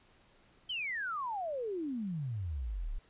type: exponential sweep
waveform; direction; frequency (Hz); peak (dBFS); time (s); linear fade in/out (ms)
sine; down; 3170 to 30.23; -34; 0.69-2.99; 10
effects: pink hiss -65 dBFS RMS until 3.09 s + resampled to 8000 Hz